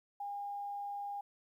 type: tone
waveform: sine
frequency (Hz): 810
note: G#5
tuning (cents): -43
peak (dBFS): -38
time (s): 0.2-1.21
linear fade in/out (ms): 5
effects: 12-bit